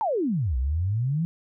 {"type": "exponential two-way sweep", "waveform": "sine", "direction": "down then up", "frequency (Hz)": [935, 59.9, 173.3], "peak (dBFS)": -22, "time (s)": [0.01, 1.25], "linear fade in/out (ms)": 0, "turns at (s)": 0.57, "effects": []}